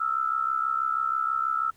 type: tone with amplitude modulation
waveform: sine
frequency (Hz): 1318.5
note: E6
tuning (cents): 0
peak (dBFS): -20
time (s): 0-1.71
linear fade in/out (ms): 10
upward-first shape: sine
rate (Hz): 66.2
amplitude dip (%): 80
effects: pink hiss -62 dBFS RMS until 1.76 s